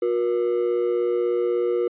triangle ring-modulated tone, 419.1 Hz, G#4, 16 cents sharp, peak -14 dBFS, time 0.02-1.88 s, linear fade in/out 5 ms, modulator 58.2 Hz, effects tanh soft clip ceiling -11 dBFS + resampled to 8000 Hz

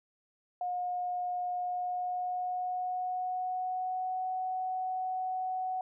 sine tone with pitch glide, 719 to 744.4 Hz, F#5 to F#5, -50 to +10 cents, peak -31 dBFS, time 0.61-5.81 s, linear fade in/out 2 ms, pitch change +60 cents, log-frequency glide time 1.56-4.28 s, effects none

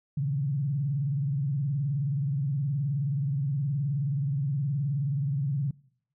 sine tone with vibrato, 140 Hz, C#3, 18 cents sharp, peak -25 dBFS, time 0.17-5.71 s, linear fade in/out 5 ms, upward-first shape sine, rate 19 Hz, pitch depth 160 cents each way, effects noise-tail reverb RT60 0.7 s tail -23 dB re dry

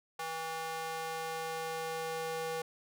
square tone with high-pass filter sweep, 161.9 Hz, E3, 31 cents flat, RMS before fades -38 dBFS, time 0.19-2.62 s, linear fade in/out 5 ms, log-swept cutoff 790 to 520 Hz, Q 1.7, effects none

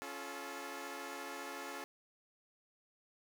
10% pulse chord, Db augmented, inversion none, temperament equal with one note detuned, 277.2 / 349.2 / 432.9 Hz, Db4 / F4 / A4, 0 / 0 / -28 cents, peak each -39 / -40 / -39 dBFS, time 0.02-1.84 s, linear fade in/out 0 ms, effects none

